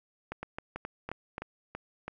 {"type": "two click trains", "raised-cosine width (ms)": 0.5, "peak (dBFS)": [-22, -21], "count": [6, 5], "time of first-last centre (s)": [[0.43, 2.08], [0.32, 1.381]], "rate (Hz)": [3.03, 3.77], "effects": []}